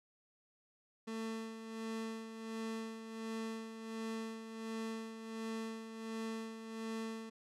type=tone with tremolo; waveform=30% pulse; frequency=223.7 Hz; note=A3; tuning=29 cents sharp; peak=-36 dBFS; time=1.07-7.3 s; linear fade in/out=10 ms; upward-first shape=sine; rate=1.4 Hz; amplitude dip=60%; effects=low-pass 9000 Hz 12 dB/octave